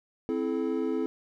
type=chord; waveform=triangle; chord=A minor; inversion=first; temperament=equal with one note detuned; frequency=261.6 / 329.6 / 430.2 Hz; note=C4 / E4 / A4; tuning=0 / 0 / -39 cents; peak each=-29 dBFS; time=0.29-1.06 s; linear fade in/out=0 ms; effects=none